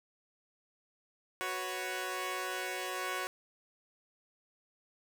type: chord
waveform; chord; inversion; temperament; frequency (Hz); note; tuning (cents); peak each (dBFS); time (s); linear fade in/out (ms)
10% pulse; F# suspended fourth; none; equal; 370 / 493.9 / 554.4; F#4 / B4 / C#5; 0 / 0 / 0; -30 / -34 / -32; 1.41-3.27; 0
effects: none